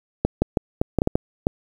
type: clicks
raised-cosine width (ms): 2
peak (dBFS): -4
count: 9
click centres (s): 0.25 / 0.42 / 0.572 / 0.815 / 0.987 / 1.019 / 1.074 / 1.155 / 1.469
effects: 7-bit